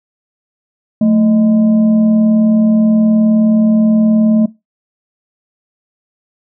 sine tone with frequency modulation, 220 Hz, A3, in tune, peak -7 dBFS, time 1.01-4.46 s, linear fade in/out 5 ms, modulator 401 Hz, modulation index 0.4, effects noise-tail reverb RT60 0.2 s tail -19 dB re dry

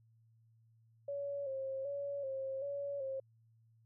sine tone with vibrato, 550 Hz, C#5, 14 cents flat, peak -37 dBFS, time 1.08-3.2 s, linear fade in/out 5 ms, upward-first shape square, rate 1.3 Hz, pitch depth 47 cents each way, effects added 113 Hz sine -65 dBFS peak until 3.85 s

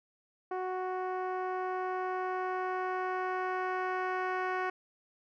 10% pulse tone with low-pass filter sweep, 370 Hz, F#4, in tune, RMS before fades -34 dBFS, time 0.51-4.7 s, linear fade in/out 5 ms, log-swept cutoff 820 to 1700 Hz, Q 0.9, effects none

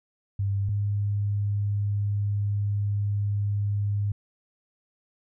sine tone pair in turn, 99.3 / 102.09 Hz, G2 / G#2, +23 / -29 cents, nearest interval unison, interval 48 cents, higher second, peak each -23 dBFS, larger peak neither, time 0.39-0.69 / 0.69-4.12 s, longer second, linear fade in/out 5 ms, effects none

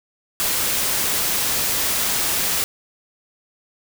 white noise, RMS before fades -21 dBFS, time 0.4-2.64 s, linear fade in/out 0 ms, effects none

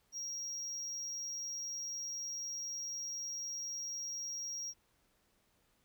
triangle tone with amplitude modulation, 5630 Hz, F8, 13 cents sharp, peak -36 dBFS, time 0.12-4.74 s, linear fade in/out 50 ms, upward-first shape sine, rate 144 Hz, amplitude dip 35%, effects pink hiss -74 dBFS RMS until 5.84 s

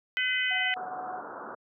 harmonic tone, 506 Hz, B4, 42 cents sharp, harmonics 3 / 4 / 5 / 6, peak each -32 / -28 / -34 / -32 dBFS, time 0.17-0.74 s, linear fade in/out 0 ms
sine tone with tremolo, 738 Hz, F#5, 5 cents flat, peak -33 dBFS, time 0.5-1.21 s, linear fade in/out 20 ms, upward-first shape triangle, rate 19 Hz, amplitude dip 45%
white low-pass noise, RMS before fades -40 dBFS, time 0.76-1.55 s, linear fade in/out 5 ms, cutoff 1500 Hz, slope 96 dB/octave
effects high-pass 300 Hz 12 dB/octave

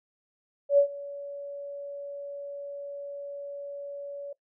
sine tone with ADSR envelope, 567 Hz, C#5, 39 cents sharp, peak -14 dBFS, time 0.69-4.33 s, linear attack 90 ms, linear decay 92 ms, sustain -21 dB, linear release 6 ms, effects noise-tail reverb RT60 0.1 s tail -19 dB re dry

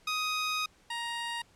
15% pulse tone pair in turn, 1252 / 937.9 Hz, D#6 / A#5, +10 / +10 cents, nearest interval perfect fourth, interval 500 cents, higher first, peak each -23 / -27 dBFS, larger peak first, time 0.07-0.66 / 0.9-1.42 s, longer first, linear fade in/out 5 ms, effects pink hiss -63 dBFS RMS until 1.55 s + low-pass 9000 Hz 12 dB/octave

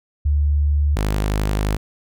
sine / sawtooth tone pair in turn, 73 / 51.52 Hz, D2 / G#1, -10 / -13 cents, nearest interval tritone, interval 603 cents, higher first, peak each -14 dBFS, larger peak neither, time 0.25-0.96 / 0.96-1.77 s, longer second, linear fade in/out 10 ms, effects none

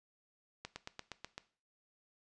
slowing click train, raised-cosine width 0.2 ms, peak -25 dBFS, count 7, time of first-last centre 0.65-1.38 s, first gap 110 ms, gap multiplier 1.04, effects noise-tail reverb RT60 0.4 s tail -17 dB re dry + resampled to 22050 Hz

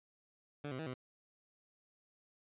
15% pulse tone with pitch steps, 145.9 / 129.4 / 159.7 / 127.6 Hz, D3 / C3 / D#3 / C3, -11 / -19 / +45 / -43 cents, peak -34 dBFS, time 0.64-0.94 s, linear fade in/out 5 ms, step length 75 ms, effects resampled to 8000 Hz

